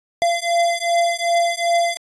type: beating tone pair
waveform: square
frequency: 684 / 686.6 Hz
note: F5 / F5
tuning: -36 / -30 cents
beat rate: 2.6 Hz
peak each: -20 dBFS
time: 0.22-1.97 s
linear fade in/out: 0 ms
effects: resampled to 22050 Hz